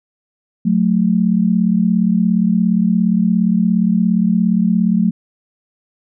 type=tone pair together; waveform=sine; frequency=182.4 / 219.6 Hz; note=F#3 / A3; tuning=-24 / -3 cents; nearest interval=minor third; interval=321 cents; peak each=-14 dBFS; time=0.65-5.11 s; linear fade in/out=10 ms; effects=none